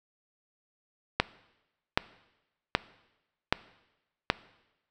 click train, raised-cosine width 0.3 ms, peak -5 dBFS, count 5, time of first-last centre 1.2-4.301 s, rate 1.29 Hz, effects noise-tail reverb RT60 1.0 s tail -19 dB re dry

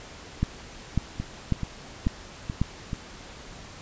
two click trains, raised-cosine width 5 ms, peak -17 / -10 dBFS, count 5 / 5, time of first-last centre 1.2-2.932 / 0.43-2.616 s, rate 2.31 / 1.83 Hz, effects pink hiss -44 dBFS RMS until 3.81 s + resampled to 16000 Hz

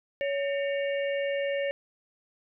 harmonic tone with a mistuned harmonic, 560 Hz, C#5, 18 cents sharp, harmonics 1 / 3 / 4 / 5, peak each -27 / -37 / -39 / -41 dBFS, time 0.21-1.71 s, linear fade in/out 0 ms, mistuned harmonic 3, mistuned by +130 cents, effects none

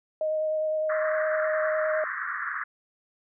sine tone with vibrato, 622.3 Hz, D#5, in tune, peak -24 dBFS, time 0.21-2.04 s, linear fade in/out 2 ms, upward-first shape sine, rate 9.8 Hz, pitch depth 11 cents each way
white band-pass noise, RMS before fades -32 dBFS, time 0.89-2.64 s, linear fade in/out 10 ms, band 1100 to 1900 Hz, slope 96 dB/octave
effects none

